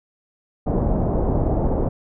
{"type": "low-pass noise", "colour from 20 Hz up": "pink", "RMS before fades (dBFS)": -20, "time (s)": [0.66, 1.89], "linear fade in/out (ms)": 10, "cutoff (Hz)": 740, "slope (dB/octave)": 24, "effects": []}